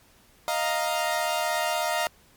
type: chord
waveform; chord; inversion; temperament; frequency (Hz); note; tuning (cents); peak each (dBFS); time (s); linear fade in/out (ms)
sawtooth; Eb suspended second; none; equal; 622.3 / 698.5 / 932.3; Eb5 / F5 / Bb5; 0 / 0 / 0; -25 / -24 / -26; 0.48-2.07; 0
effects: pink hiss -58 dBFS RMS until 2.36 s + MP3 96 kbps